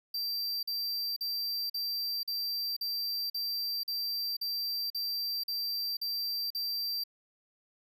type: tone bursts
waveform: square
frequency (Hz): 4699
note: D8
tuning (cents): 0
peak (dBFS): -32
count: 13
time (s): 0.14-7.038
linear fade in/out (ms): 5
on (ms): 490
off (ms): 44
effects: none